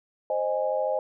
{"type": "tone cluster", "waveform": "sine", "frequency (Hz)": [524, 617, 826], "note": ["C5", "D#5", "G#5"], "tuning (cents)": [2, -15, -10], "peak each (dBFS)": [-27, -27, -31], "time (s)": [0.3, 0.99], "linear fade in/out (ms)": 2, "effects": []}